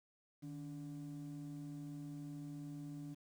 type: ring-modulated tone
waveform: triangle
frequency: 219.3 Hz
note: A3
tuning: 6 cents flat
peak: -39 dBFS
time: 0.42-3.15 s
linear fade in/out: 20 ms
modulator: 67.1 Hz
effects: tanh soft clip ceiling -38 dBFS + 11-bit